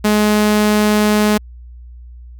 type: tone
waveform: sawtooth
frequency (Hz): 210.9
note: G#3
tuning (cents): +27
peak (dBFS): -7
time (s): 0.04-1.38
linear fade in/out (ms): 10
effects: added 60 Hz sine -33 dBFS peak until 2.39 s